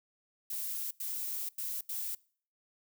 violet noise bursts at uneven times, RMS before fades -37 dBFS, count 4, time 0.5-0.91 / 1-1.49 / 1.58-1.81 / 1.89-2.15 s, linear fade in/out 5 ms, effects noise-tail reverb RT60 0.5 s tail -24 dB re dry

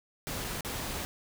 pink noise with dropouts, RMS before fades -36 dBFS, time 0.27-1.05 s, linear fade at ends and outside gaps 0 ms, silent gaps 0.442-0.446 / 0.608-0.648 s, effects none

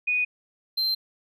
sine / triangle tone pair in turn, 2476 / 4129 Hz, D#7 / C8, -9 / -24 cents, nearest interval major sixth, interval 885 cents, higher second, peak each -21 dBFS, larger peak neither, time 0.07-0.25 / 0.77-0.95 s, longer neither, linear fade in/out 10 ms, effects none

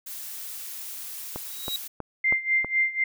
blue noise, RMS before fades -37 dBFS, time 0.06-1.88 s, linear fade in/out 10 ms
click train, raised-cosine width 1 ms, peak -18 dBFS, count 5, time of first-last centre 1.36-2.646 s, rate 3.11 Hz
45% pulse tone with exponential growth, 3840 Hz, B7, 49 cents flat, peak -25 dBFS, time 1.39-1.76 s, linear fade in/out 1 ms, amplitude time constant 80 ms
sine tone with tremolo, 2093 Hz, C7, in tune, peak -18 dBFS, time 2.24-3.04 s, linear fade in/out 5 ms, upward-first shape sine, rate 4 Hz, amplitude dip 85%
effects none

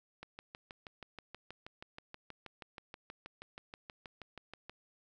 click train, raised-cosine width 0.3 ms, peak -30 dBFS, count 29, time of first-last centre 0.23-4.696 s, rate 6.27 Hz, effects none

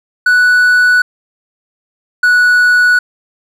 triangle tone pair in turn, 1480 / 1471.8 Hz, F#6 / F#6, 0 / -10 cents, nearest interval unison, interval 10 cents, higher first, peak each -4 dBFS, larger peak neither, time 0.26-1.02 / 2.23-2.99 s, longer neither, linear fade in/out 5 ms, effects none

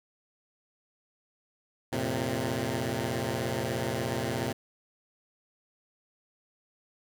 10% pulse chord, F suspended fourth, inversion none, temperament equal with one note detuned, 87.31 / 114.01 / 130.81 Hz, F2 / Bb2 / C3, 0 / -38 / 0 cents, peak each -30 / -24 / -24 dBFS, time 1.92-4.53 s, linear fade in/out 10 ms, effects none

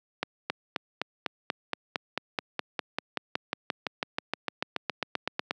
accelerating click train, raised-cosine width 0.3 ms, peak -11 dBFS, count 30, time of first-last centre 0.23-5.509 s, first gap 270 ms, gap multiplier 0.97, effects high-pass 200 Hz 12 dB/octave

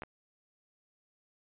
clicks, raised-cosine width 0.5 ms, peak -24 / -29 dBFS, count 2, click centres 0.021 / 0.035 s, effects resampled to 8000 Hz

